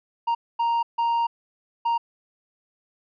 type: tone bursts at uneven times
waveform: triangle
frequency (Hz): 932.3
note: A#5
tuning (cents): 0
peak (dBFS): -18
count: 4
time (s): 0.27-0.35 / 0.59-0.83 / 0.98-1.27 / 1.85-1.98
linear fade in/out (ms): 10
effects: resampled to 11025 Hz